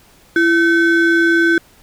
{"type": "ring-modulated tone", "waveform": "triangle", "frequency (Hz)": 932, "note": "A#5", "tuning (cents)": -1, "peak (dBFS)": -5, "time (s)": [0.36, 1.58], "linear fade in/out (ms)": 2, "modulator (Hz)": 597, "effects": ["pink hiss -49 dBFS RMS until 1.82 s"]}